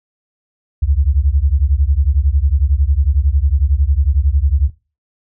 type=beating tone pair; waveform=sine; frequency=65.41 / 76.41 Hz; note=C2 / D#2; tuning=0 / -31 cents; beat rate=11 Hz; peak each=-14 dBFS; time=0.82-4.7 s; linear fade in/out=10 ms; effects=noise-tail reverb RT60 0.3 s tail -17 dB re dry